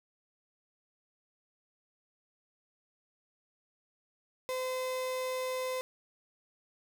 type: tone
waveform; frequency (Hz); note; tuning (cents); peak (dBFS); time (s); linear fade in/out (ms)
35% pulse; 513; C5; -34; -31; 4.49-5.81; 0
effects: none